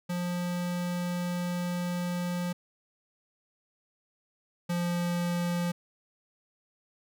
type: tone pair in turn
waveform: square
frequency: 176.6 / 174.27 Hz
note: F3 / F3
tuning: +20 / -3 cents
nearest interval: unison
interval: 23 cents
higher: first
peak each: -30 / -28 dBFS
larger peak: second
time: 0.09-2.53 / 4.69-5.72 s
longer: first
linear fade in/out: 10 ms
effects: none